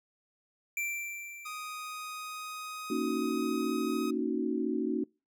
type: tone with exponential decay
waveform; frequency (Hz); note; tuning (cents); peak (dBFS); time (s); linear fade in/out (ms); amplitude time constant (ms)
square; 2349; D7; 0; -31; 0.77-2.52; 2; 380
type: tone with pitch glide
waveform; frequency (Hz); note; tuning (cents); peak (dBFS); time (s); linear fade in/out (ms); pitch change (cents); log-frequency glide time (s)
sawtooth; 1244.5 to 1259.7; D#6 to D#6; 0 to +21; -35; 1.45-4.11; 10; +21; 1.65-3.76
type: chord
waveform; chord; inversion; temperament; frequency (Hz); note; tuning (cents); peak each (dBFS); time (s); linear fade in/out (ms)
sine; D# minor seventh; second; equal; 233.1 / 277.2 / 311.1 / 370; A#3 / C#4 / D#4 / F#4; 0 / 0 / 0 / 0; -34; 2.9-5.04; 5
effects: noise-tail reverb RT60 0.3 s tail -26 dB re dry